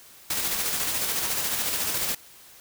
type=noise with tremolo; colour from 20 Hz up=white; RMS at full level=-26 dBFS; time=0.3-2.15 s; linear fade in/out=5 ms; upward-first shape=square; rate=14 Hz; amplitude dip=30%; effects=white hiss -50 dBFS RMS until 2.6 s